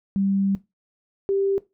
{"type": "tone pair in turn", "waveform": "sine", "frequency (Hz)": [196, 393], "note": ["G3", "G4"], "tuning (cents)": [0, 4], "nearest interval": "octave", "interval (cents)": 1204, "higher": "second", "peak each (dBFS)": -19, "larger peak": "neither", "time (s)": [[0.16, 0.55], [1.29, 1.58]], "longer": "first", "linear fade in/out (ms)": 0, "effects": ["noise-tail reverb RT60 0.2 s tail -17 dB re dry"]}